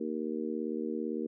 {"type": "harmonic tone", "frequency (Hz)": 77.78, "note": "D#2", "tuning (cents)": 0, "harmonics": [3, 4, 5, 6], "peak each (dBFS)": [-36, -37, -38, -39], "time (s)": [0, 1.27], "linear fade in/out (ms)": 10, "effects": []}